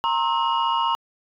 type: tone cluster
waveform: sine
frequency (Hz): 929 / 1064 / 1304 / 2875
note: A#5 / C6 / E6 / F7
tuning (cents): -6 / +29 / -19 / +50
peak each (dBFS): -21 / -23 / -29 / -28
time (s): 0.04-0.95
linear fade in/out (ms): 0
effects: tanh soft clip ceiling -12 dBFS